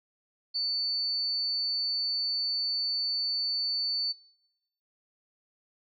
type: tone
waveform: sine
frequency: 4500 Hz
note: C#8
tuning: 25 cents sharp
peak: -27 dBFS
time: 0.54-4.13 s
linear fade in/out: 20 ms
effects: noise-tail reverb RT60 0.9 s tail -25 dB re dry + AAC 64 kbps